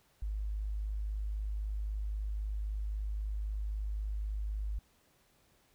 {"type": "tone", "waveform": "sine", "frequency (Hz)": 51.9, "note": "G#1", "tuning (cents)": 0, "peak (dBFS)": -33, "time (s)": [0.22, 4.79], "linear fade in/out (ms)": 5, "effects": ["pink hiss -69 dBFS RMS until 5.74 s"]}